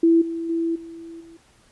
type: tone with level steps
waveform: sine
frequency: 331.8 Hz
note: E4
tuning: 11 cents sharp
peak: -12 / -25 / -20 / -35 / -42 dBFS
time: 0.03-1.37 s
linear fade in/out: 5 ms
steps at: 0.21 / 0.49 / 0.75 / 1.2 s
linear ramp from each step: 10 ms
effects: pink hiss -57 dBFS RMS until 1.71 s + resampled to 24000 Hz